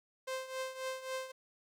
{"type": "tone with tremolo", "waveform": "sawtooth", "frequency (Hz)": 522, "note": "C5", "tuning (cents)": -4, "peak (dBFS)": -31, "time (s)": [0.27, 1.32], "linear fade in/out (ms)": 10, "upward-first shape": "triangle", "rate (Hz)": 3.7, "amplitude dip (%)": 80, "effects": ["low-pass 11000 Hz 12 dB/octave", "11-bit"]}